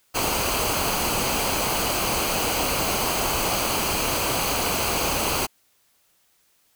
pink noise with comb filter, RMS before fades -24 dBFS, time 0.14-5.47 s, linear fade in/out 20 ms, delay 0.55 ms, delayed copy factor -0.55, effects white hiss -64 dBFS RMS until 6.75 s

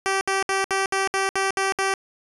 10% pulse tone bursts, 387.6 Hz, G4, 20 cents flat, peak -12 dBFS, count 9, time 0.06-1.938 s, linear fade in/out 0 ms, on 150 ms, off 66 ms, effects resampled to 24000 Hz

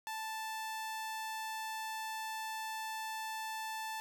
sawtooth tone, 880 Hz, A5, in tune, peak -35 dBFS, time 0.07-4 s, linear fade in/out 0 ms, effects none

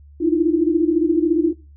sine tone cluster, 307.2 / 330.5 / 344.8 Hz, D#4 / E4 / F4, -22 / +5 / -22 cents, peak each -19 dBFS, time 0.2-1.53 s, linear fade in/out 20 ms, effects noise-tail reverb RT60 0.3 s tail -19 dB re dry + added 72 Hz sine -42 dBFS peak until 1.76 s

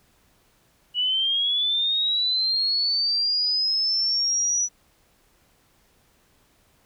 sine linear sweep, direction up, 2921 to 5920 Hz, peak -20 dBFS, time 0.94-4.69 s, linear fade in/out 50 ms, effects pink hiss -62 dBFS RMS until 6.85 s

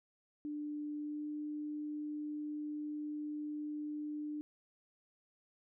sine tone with pitch glide, 296.9 to 299.1 Hz, D4 to D4, +19 to +32 cents, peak -38 dBFS, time 0.45-4.41 s, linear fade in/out 0 ms, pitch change +13 cents, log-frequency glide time 1-1.25 s, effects none

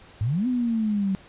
sine exponential two-way sweep, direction up then down, 98 to 256.3 to 189.2 Hz, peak -21 dBFS, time 0.21-1.15 s, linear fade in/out 0 ms, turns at 0.47 s, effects pink hiss -50 dBFS RMS until 1.28 s + resampled to 8000 Hz

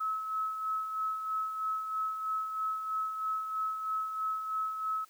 sine tone with tremolo, 1292 Hz, E6, 35 cents flat, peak -29 dBFS, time 0-5.05 s, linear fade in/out 10 ms, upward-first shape sine, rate 3.1 Hz, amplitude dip 50%, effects white hiss -62 dBFS RMS until 5.09 s + high-pass 300 Hz 12 dB/octave

